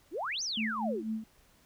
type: exponential two-way sweep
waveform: sine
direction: up then down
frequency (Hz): 277.2 to 6400 to 277.2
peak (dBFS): -32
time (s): 0.11-1.04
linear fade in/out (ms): 50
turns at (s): 0.43
type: tone with tremolo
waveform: sine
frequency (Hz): 220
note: A3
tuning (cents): 0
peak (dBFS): -30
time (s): 0.57-1.24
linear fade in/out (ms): 5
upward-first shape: sine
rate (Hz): 4.1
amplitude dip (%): 75
effects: pink hiss -64 dBFS RMS until 1.65 s